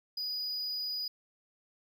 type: tone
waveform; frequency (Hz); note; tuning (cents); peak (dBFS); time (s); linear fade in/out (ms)
triangle; 4935; D#8; -15; -32; 0.17-1.08; 5
effects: none